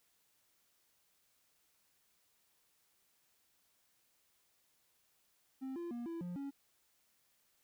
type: tone with pitch steps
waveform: triangle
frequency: 264.5 / 343.7 / 238.1 / 334 / 176.7 / 278.4 Hz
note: C4 / F4 / A#3 / E4 / F3 / C#4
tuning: +19 / -28 / +37 / +23 / +21 / +8 cents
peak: -38 dBFS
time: 5.61-6.51 s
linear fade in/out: 20 ms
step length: 150 ms
effects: white hiss -75 dBFS RMS until 7.63 s